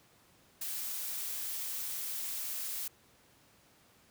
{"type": "noise", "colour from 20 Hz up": "blue", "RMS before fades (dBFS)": -38, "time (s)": [0.61, 2.88], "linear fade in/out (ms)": 5, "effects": ["pink hiss -64 dBFS RMS until 4.1 s", "high-pass 80 Hz 12 dB/octave"]}